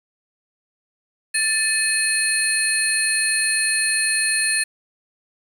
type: tone cluster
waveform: sine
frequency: 1762 / 2547 / 4234 / 9010 / 10560 Hz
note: A6 / D#7 / C8 / C#9 / E9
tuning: +2 / +40 / +20 / +27 / +2 cents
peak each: -23 / -24 / -25 / -22 / -26 dBFS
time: 1.34-4.64 s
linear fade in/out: 10 ms
effects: tanh soft clip ceiling -7 dBFS + 7-bit